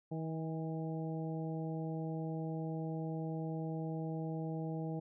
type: harmonic tone with a mistuned harmonic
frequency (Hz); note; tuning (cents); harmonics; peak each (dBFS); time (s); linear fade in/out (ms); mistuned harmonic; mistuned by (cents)
160; D#3; +49; 1 / 2 / 3 / 4 / 5; -38 / -43 / -46 / -49 / -50; 0.11-5; 10; 5; +21
effects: none